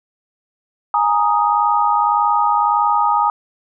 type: chord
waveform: sine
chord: Ab suspended second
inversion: none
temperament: equal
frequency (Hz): 830.6 / 932.3 / 1244.5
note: Ab5 / Bb5 / Eb6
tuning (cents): 0 / 0 / 0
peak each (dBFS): -17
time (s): 0.94-3.3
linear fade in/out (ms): 2
effects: none